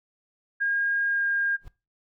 sine tone with pitch glide, 1623 to 1613.7 Hz, G#6 to G6, -40 to +50 cents, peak -22 dBFS, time 0.6-1.57 s, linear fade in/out 20 ms, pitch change -10 cents, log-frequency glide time 1.06-1.24 s
brown noise with exponential growth, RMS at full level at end -38 dBFS, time 1.58-1.68 s, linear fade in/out 0 ms, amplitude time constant 21 ms
effects noise-tail reverb RT60 0.3 s tail -21 dB re dry

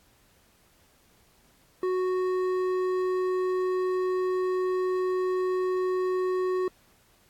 triangle tone with hard clipping, 369 Hz, F#4, 5 cents flat, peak -26 dBFS, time 1.83-6.68 s, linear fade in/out 2 ms, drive 12 dB, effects pink hiss -62 dBFS RMS until 7.29 s + AAC 64 kbps

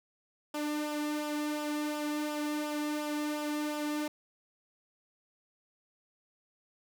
sawtooth tone with flanger, 298.7 Hz, D4, 29 cents sharp, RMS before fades -34 dBFS, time 0.54-4.08 s, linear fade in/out 5 ms, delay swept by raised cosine 0.47 to 2.07 ms, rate 2.8 Hz, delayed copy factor -0.55, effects none

